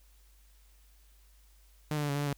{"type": "tone with pitch steps", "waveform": "sawtooth", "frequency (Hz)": [151.7, 148.3, 145.9, 140.9, 144.4, 145.3, 141.5], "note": ["D#3", "D3", "D3", "C#3", "D3", "D3", "C#3"], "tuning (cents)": [-44, 17, -11, 29, -29, -18, 36], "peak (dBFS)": -26, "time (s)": [1.91, 2.33], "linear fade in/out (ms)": 0, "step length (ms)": 60, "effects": ["added 50 Hz sine -58 dBFS peak until 2.37 s", "white hiss -67 dBFS RMS until 2.37 s"]}